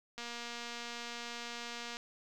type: click train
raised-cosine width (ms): 0.2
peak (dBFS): -26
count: 425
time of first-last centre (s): 0.18-1.969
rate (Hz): 237
effects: 11-bit